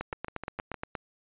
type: two click trains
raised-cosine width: 0.5 ms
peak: -22 / -18 dBFS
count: 5 / 9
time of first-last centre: 0.13-0.743 / 0.01-0.952 s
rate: 6.53 / 8.49 Hz
effects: resampled to 8000 Hz

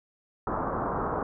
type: low-pass noise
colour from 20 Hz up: white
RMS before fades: -30 dBFS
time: 0.47-1.23 s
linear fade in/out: 2 ms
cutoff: 1300 Hz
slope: 48 dB/octave
effects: none

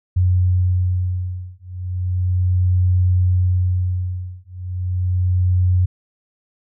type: beating tone pair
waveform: sine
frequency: 90.7 / 91.05 Hz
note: F#2 / F#2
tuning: -34 / -27 cents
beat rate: 0.35 Hz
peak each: -18 dBFS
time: 0.16-5.86 s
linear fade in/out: 10 ms
effects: none

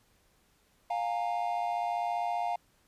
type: tone cluster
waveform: triangle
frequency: 705 / 820 / 921 Hz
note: F5 / G#5 / A#5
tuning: +16 / -22 / -21 cents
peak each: -29 / -34 / -35 dBFS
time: 0.9-2.56 s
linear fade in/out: 5 ms
effects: pink hiss -68 dBFS RMS until 2.87 s + resampled to 32000 Hz

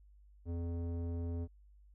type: tone with low-pass filter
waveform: square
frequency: 85 Hz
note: F2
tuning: 46 cents flat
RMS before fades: -38 dBFS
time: 0.45-1.48 s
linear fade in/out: 50 ms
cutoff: 430 Hz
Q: 1.1
effects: added 50 Hz sine -58 dBFS peak until 1.94 s

